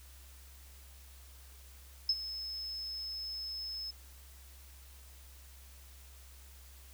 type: tone with ADSR envelope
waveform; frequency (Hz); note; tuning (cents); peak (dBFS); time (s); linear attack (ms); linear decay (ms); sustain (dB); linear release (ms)
sine; 5200; E8; -24; -24; 2.09-3.91; 3; 48; -14; 8
effects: added 66 Hz sine -53 dBFS peak until 6.93 s + white hiss -59 dBFS RMS until 6.93 s